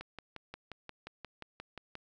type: click train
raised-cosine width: 0.3 ms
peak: -27 dBFS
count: 12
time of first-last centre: 0.01-1.953 s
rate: 5.66 Hz
effects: none